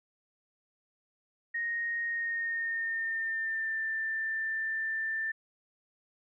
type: tone with pitch glide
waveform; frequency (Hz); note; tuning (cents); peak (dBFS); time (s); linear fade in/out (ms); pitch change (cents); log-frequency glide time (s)
sine; 1864.7 to 1780.5; A#6 to A6; 0 to +20; -30; 1.54-5.32; 10; -80; 2.05-3.8
effects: none